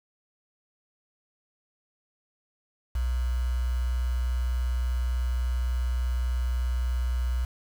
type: tone with quantisation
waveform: sine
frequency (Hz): 61.74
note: B1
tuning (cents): 0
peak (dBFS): -24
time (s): 2.95-7.45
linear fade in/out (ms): 5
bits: 7
effects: none